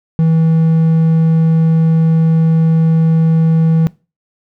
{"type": "tone", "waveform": "triangle", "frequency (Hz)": 162, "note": "E3", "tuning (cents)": -30, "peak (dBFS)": -6, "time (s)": [0.19, 3.87], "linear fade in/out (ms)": 0, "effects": ["noise-tail reverb RT60 0.3 s tail -21 dB re dry"]}